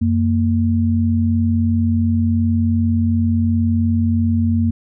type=tone pair together; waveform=sine; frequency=91.55 / 230.7 Hz; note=F#2 / A#3; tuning=-18 / -18 cents; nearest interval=octave + major third; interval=1600 cents; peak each=-16 dBFS; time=0.01-4.71 s; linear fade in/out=10 ms; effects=none